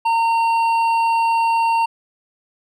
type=tone with hard clipping; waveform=sine; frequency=916 Hz; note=A#5; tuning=31 cents flat; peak=-16 dBFS; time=0.05-1.86 s; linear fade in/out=10 ms; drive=7 dB; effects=none